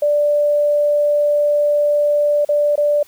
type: tone with dropouts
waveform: sine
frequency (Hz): 587.3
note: D5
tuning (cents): 0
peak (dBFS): -12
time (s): 0.02-3.03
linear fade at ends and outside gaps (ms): 5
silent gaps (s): 2.449-2.489 / 2.757-2.777
effects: white hiss -49 dBFS RMS until 3.07 s